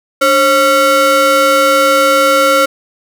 square ring-modulated tone, 415.3 Hz, G#4, in tune, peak -5 dBFS, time 0.21-2.66 s, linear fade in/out 10 ms, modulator 954 Hz, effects none

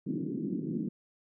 white band-pass noise, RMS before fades -34 dBFS, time 0.06-0.89 s, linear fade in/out 10 ms, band 150 to 340 Hz, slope 48 dB/octave, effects none

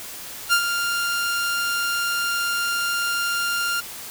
sawtooth tone with ADSR envelope, 1396.9 Hz, F6, in tune, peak -10 dBFS, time 0.49-3.81 s, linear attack 37 ms, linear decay 78 ms, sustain -8 dB, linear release 15 ms, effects white hiss -36 dBFS RMS until 4.1 s

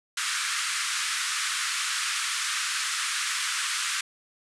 pink band-pass noise, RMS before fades -29 dBFS, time 0.17-4.01 s, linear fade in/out 5 ms, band 1200 to 10000 Hz, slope 48 dB/octave, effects none

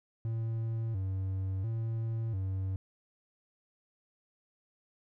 triangle tone with vibrato, 103.83 Hz, G#2, in tune, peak -29 dBFS, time 0.25-2.76 s, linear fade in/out 0 ms, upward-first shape square, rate 0.72 Hz, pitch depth 150 cents each way, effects none

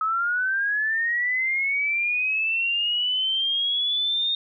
sine linear sweep, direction up, 1273 to 3686 Hz, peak -21 dBFS, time 0.01-4.35 s, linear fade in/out 2 ms, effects none

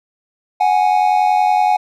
triangle tone pair together, 739.4 / 830 Hz, F#5 / G#5, -1 / -1 cents, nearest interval major second, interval 200 cents, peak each -12 dBFS, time 0.6-1.77 s, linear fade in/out 10 ms, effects none

